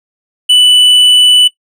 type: tone with hard clipping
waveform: sine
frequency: 2979 Hz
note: F#7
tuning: 11 cents sharp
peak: -5 dBFS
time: 0.49-1.48 s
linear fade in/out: 10 ms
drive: 6 dB
effects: noise-tail reverb RT60 0.1 s tail -18 dB re dry